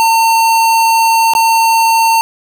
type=tone with dropouts; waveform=square; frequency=906 Hz; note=A#5; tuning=50 cents flat; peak=-8 dBFS; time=0-2.21 s; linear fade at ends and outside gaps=0 ms; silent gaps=1.336-1.351 s; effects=none